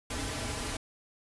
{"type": "noise with comb filter", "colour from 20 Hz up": "pink", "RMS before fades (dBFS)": -35, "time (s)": [0.1, 0.77], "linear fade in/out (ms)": 5, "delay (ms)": 5.5, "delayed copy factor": -0.9, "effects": ["resampled to 24000 Hz"]}